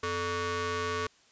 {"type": "ring-modulated tone", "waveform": "sawtooth", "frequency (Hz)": 344.7, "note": "F4", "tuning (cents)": -23, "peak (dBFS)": -23, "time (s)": [0.03, 1.07], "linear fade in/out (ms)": 5, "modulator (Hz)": 782, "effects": ["white hiss -62 dBFS RMS until 1.31 s", "resampled to 16000 Hz"]}